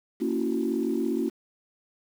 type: chord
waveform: sine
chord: F# dominant seventh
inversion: first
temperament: just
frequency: 231.2 / 277.5 / 333 / 370 Hz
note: A#3 / C#4 / E4 / F#4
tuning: -14 / +2 / +18 / 0 cents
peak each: -29 / -29 / -29 / -30 dBFS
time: 0.2-1.3 s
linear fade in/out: 20 ms
effects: tanh soft clip ceiling -15 dBFS + 8-bit